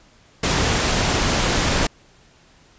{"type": "noise", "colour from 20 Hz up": "pink", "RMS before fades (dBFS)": -19, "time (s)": [0.43, 1.87], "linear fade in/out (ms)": 5, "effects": ["pink hiss -53 dBFS RMS until 2.78 s", "resampled to 16000 Hz"]}